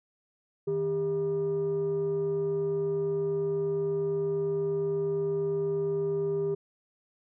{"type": "tone pair together", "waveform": "sine", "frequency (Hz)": [156.19, 400], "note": ["D#3", "G4"], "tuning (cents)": [7, 35], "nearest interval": "octave + major third", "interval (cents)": 1628, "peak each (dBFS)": [-33, -25], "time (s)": [0.67, 6.55], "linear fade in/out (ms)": 10, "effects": ["tanh soft clip ceiling -23 dBFS"]}